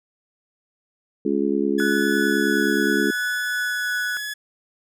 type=harmonic tone; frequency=69.7 Hz; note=C#2; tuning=10 cents sharp; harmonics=3 / 4 / 5 / 6; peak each=-25 / -23 / -24 / -25 dBFS; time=1.25-3.11 s; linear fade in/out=5 ms
type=tone with vibrato; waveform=sawtooth; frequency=1699 Hz; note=G#6; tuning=39 cents sharp; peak=-24 dBFS; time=1.78-4.34 s; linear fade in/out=10 ms; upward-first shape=sine; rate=0.78 Hz; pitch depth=11 cents each way
type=tone with tremolo; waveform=sine; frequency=1480 Hz; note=F#6; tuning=in tune; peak=-22 dBFS; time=1.8-4.17 s; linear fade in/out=0 ms; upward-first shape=triangle; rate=2.9 Hz; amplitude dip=25%
effects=none